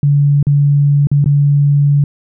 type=tone with dropouts; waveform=sine; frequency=143.4 Hz; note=D3; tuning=41 cents flat; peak=-7 dBFS; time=0.03-2.04 s; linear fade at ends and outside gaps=2 ms; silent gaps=0.428-0.468 / 1.071-1.115 / 1.243-1.259 s; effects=none